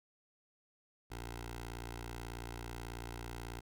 10% pulse tone with notch filter, 58.3 Hz, A#1, 1 cent sharp, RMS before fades -45 dBFS, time 1.1-3.61 s, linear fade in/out 20 ms, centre 200 Hz, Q 0.81, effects none

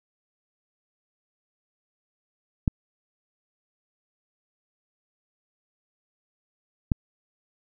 clicks, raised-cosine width 5 ms, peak -8 dBFS, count 2, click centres 2.678 / 6.918 s, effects none

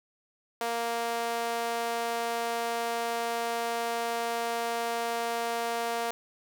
sawtooth tone with high-pass filter, 233 Hz, A#3, 1 cent flat, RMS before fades -31 dBFS, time 0.61-6.11 s, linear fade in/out 0 ms, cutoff 610 Hz, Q 1.9, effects none

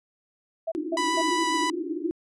sine tone bursts, 654 Hz, E5, 14 cents flat, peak -25 dBFS, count 3, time 0.67-1.217 s, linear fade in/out 10 ms, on 49 ms, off 200 ms
white band-pass noise, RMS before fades -30 dBFS, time 0.75-2.11 s, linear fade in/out 0 ms, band 300 to 350 Hz, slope 96 dB/octave
sawtooth tone with vibrato, 987.8 Hz, B5, in tune, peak -20 dBFS, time 0.97-1.7 s, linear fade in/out 2 ms, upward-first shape sine, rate 7.5 Hz, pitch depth 9 cents each way
effects resampled to 22050 Hz

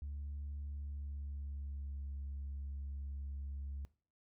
sine tone with pitch glide, 71.8 to 69.64 Hz, D2 to C#2, -39 to +9 cents, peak -39 dBFS, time 0.02-3.85 s, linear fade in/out 0 ms, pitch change -52 cents, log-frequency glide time 0.72-2.11 s, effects noise-tail reverb RT60 0.4 s tail -21 dB re dry + tanh soft clip ceiling -38 dBFS

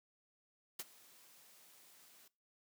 white noise with ADSR envelope, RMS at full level -41 dBFS, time 0.79-2.28 s, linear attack 6 ms, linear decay 35 ms, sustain -22 dB, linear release 5 ms, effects noise-tail reverb RT60 0.3 s tail -21 dB re dry + high-pass 150 Hz 12 dB/octave

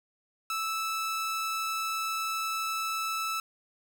sawtooth tone, 1313 Hz, E6, 7 cents flat, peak -26 dBFS, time 0.5-3.4 s, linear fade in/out 2 ms, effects none

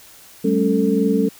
sine tone cluster, 191.7 / 214.1 / 276.7 / 444.5 Hz, G3 / A3 / C#4 / A4, -38 / -47 / -3 / +18 cents, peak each -20 dBFS, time 0.44-1.29 s, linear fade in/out 10 ms, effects white hiss -45 dBFS RMS until 1.39 s

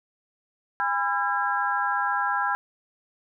harmonic tone with a mistuned harmonic, 271.2 Hz, C#4, 38 cents flat, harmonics 3 / 4 / 5 / 6, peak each -28 / -28 / -28 / -28 dBFS, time 0.8-2.55 s, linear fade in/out 0 ms, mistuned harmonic 4, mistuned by -140 cents, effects none

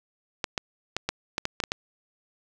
clicks, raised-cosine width 0.2 ms, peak -9 dBFS, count 9, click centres 0.442 / 0.578 / 0.966 / 1.09 / 1.381 / 1.454 / 1.602 / 1.638 / 1.719 s, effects none

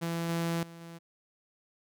sawtooth tone with level steps, 167.7 Hz, E3, 30 cents sharp, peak -27 / -25 / -42 / -40 dBFS, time 0.01-0.99 s, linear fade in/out 20 ms, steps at 0.29 / 0.63 / 0.81 s, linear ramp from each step 2 ms, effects none

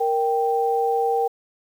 sine tone pair together, 466.2 / 784 Hz, A#4 / G5, 0 / 0 cents, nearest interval major sixth, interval 900 cents, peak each -21 dBFS, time 0-1.28 s, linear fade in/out 10 ms, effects 8-bit

